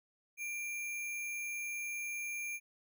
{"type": "tone with sample-and-hold", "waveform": "sine", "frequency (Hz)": 2375, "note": "D7", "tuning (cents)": 19, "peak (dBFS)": -37, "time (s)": [0.37, 2.6], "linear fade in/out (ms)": 50, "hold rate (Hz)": 8820, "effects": []}